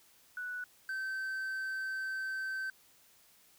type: tone pair in turn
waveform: sine / triangle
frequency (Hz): 1480 / 1545.7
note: F#6 / G6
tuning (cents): 0 / -25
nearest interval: minor second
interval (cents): 75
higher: second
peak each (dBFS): -37 / -33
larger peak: second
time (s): 0.37-0.64 / 0.89-2.7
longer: second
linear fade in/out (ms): 2
effects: white hiss -64 dBFS RMS until 3.58 s